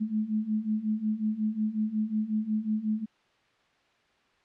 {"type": "beating tone pair", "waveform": "sine", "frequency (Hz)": [212.2, 217.7], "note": ["G#3", "A3"], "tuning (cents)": [38, -18], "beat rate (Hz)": 5.5, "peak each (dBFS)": [-31, -28], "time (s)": [0, 3.06], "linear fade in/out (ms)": 20, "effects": ["white hiss -66 dBFS RMS until 4.44 s", "low-pass 3000 Hz 12 dB/octave"]}